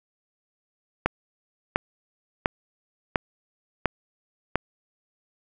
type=click train; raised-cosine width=0.5 ms; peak=-5 dBFS; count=6; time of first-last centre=1.06-4.557 s; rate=1.43 Hz; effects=none